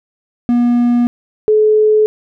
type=tone pair in turn; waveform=triangle / sine; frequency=240.7 / 428.9 Hz; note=B3 / A4; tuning=-44 / -44 cents; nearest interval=minor seventh; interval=1000 cents; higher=second; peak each=-7 dBFS; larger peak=neither; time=0.49-1.07 / 1.48-2.06 s; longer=neither; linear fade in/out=0 ms; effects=none